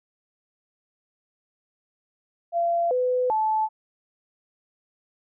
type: tone with pitch steps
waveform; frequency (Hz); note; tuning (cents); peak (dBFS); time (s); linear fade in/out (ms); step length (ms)
sine; 684 / 502 / 870; F5 / B4 / A5; -36 / +28 / -20; -20; 2.52-3.69; 50; 390
effects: none